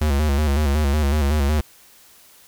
square tone with vibrato, 73 Hz, D2, 10 cents flat, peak -17 dBFS, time 0.01-1.61 s, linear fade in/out 5 ms, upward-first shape square, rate 5.4 Hz, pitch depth 77 cents each way, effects white hiss -50 dBFS RMS until 2.47 s

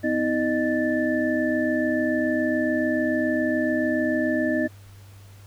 sine tone cluster, 252.1 / 319.1 / 613 / 1757 Hz, B3 / D#4 / D#5 / A6, +36 / +44 / -26 / -3 cents, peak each -25 / -25 / -26 / -29 dBFS, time 0.03-4.68 s, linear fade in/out 20 ms, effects added 99 Hz sine -44 dBFS peak until 5.46 s + pink hiss -54 dBFS RMS until 5.46 s

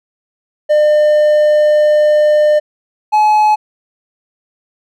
triangle tone pair in turn, 602 / 851.4 Hz, D5 / G#5, +43 / +43 cents, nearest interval tritone, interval 600 cents, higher second, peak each -5 dBFS, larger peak neither, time 0.69-2.6 / 3.12-3.56 s, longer first, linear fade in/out 20 ms, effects none

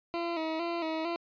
20% pulse tone with vibrato, 329.6 Hz, E4, in tune, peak -26 dBFS, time 0.14-1.16 s, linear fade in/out 0 ms, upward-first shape square, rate 2.2 Hz, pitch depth 56 cents each way, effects resampled to 11025 Hz

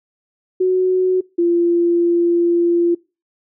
sine tone pair in turn, 370 / 343.8 Hz, F#4 / F4, 0 / -27 cents, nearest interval minor second, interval 127 cents, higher first, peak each -12 dBFS, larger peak neither, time 0.6-1.21 / 1.38-2.95 s, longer second, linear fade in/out 10 ms, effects noise-tail reverb RT60 0.3 s tail -24 dB re dry

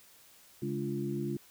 harmonic tone with a mistuned harmonic, 69.1 Hz, C#2, 5 cents flat, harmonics 2 / 3 / 4 / 5, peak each -37 / -37 / -40 / -36 dBFS, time 0.62-1.37 s, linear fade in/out 5 ms, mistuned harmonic 4, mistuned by +62 cents, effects white hiss -59 dBFS RMS until 1.5 s

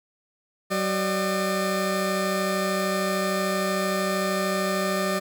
20% pulse tone pair together, 189.62 / 602 Hz, F#3 / D5, +43 / +43 cents, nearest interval octave + minor sixth, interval 2000 cents, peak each -21 dBFS, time 0.7-5.2 s, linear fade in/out 20 ms, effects none

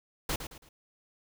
pink noise with echo, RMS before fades -31 dBFS, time 0.29-0.36 s, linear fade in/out 5 ms, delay 110 ms, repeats 3, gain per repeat -9 dB, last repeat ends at 0.69 s, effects none

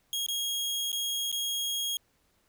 sawtooth tone with dropouts, 3277 Hz, G#7, 24 cents flat, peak -26 dBFS, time 0.13-1.97 s, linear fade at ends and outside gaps 1 ms, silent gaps 0.264-0.285 / 0.918-0.928 / 1.316-1.326 s, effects pink hiss -70 dBFS RMS until 2.48 s

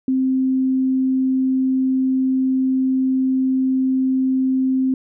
sine tone, 261.6 Hz, C4, in tune, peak -15 dBFS, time 0.08-4.94 s, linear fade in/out 2 ms, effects none

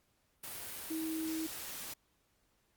sine tone in noise, 320 Hz, D#4, 49 cents sharp, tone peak -35 dBFS, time 0.9-1.47 s, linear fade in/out 10 ms, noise white, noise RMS -44 dBFS, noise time 0.43-1.94 s, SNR +6 dB, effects pink hiss -75 dBFS RMS until 2.76 s + Opus 48 kbps

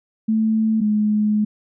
sine tone pair in turn, 220 / 211.4 Hz, A3 / G#3, 0 / +31 cents, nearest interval minor second, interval 69 cents, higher first, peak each -15 dBFS, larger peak neither, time 0.28-0.81 / 0.81-1.45 s, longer second, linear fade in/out 10 ms, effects none

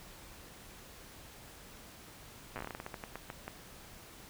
slowing click train, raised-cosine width 0.5 ms, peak -25 dBFS, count 17, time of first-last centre 2.56-3.48 s, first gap 8 ms, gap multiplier 1.23, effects pink hiss -53 dBFS RMS until 4.29 s

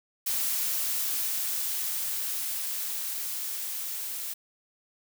blue noise with level ramp, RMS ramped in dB -28 to -35 dBFS, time 0.26-4.34 s, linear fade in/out 10 ms, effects none

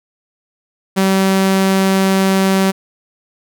sawtooth tone, 192 Hz, G3, 36 cents flat, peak -7 dBFS, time 0.96-2.72 s, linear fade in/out 20 ms, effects none

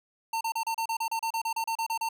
square tone bursts, 905 Hz, A5, 48 cents sharp, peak -28 dBFS, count 16, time 0.33-2.089 s, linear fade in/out 5 ms, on 79 ms, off 33 ms, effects none

